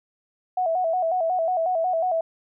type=tone with vibrato; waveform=sine; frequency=694 Hz; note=F5; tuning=11 cents flat; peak=-20 dBFS; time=0.57-2.21 s; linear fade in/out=5 ms; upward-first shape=square; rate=5.5 Hz; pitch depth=100 cents each way; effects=none